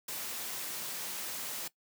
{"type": "noise", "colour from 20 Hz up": "white", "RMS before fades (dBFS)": -39, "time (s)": [0.08, 1.68], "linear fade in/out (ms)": 5, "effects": ["noise-tail reverb RT60 0.1 s tail -19 dB re dry", "high-pass 150 Hz 12 dB/octave"]}